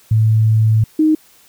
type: tone pair in turn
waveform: sine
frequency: 110 / 311.1 Hz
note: A2 / D#4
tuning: 0 / 0 cents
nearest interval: octave + tritone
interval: 1800 cents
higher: second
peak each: -9 dBFS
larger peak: neither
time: 0.11-0.84 / 0.99-1.15 s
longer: first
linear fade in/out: 5 ms
effects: white hiss -49 dBFS RMS until 1.48 s